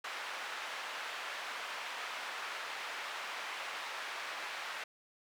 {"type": "band-pass noise", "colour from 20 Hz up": "white", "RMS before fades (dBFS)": -42, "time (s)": [0.04, 4.84], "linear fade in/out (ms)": 5, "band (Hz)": [780, 2200], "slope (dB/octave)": 12, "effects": []}